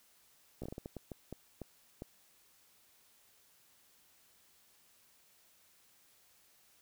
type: slowing click train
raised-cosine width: 2 ms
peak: -29 dBFS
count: 12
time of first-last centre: 0.62-2.021 s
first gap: 15 ms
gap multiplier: 1.39
effects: white hiss -67 dBFS RMS until 6.81 s